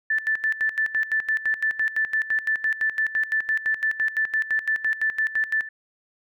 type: tone with tremolo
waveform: sine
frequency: 1760 Hz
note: A6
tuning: in tune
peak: -19 dBFS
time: 0.1-5.69 s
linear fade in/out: 5 ms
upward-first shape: square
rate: 5.9 Hz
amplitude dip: 80%
effects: none